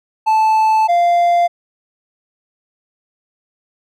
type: tone pair in turn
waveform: triangle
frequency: 875 / 694.5 Hz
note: A5 / F5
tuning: -10 / -10 cents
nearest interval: major third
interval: 400 cents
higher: first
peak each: -8 dBFS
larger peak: neither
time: 0.26-0.88 / 0.88-1.48 s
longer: first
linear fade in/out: 20 ms
effects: none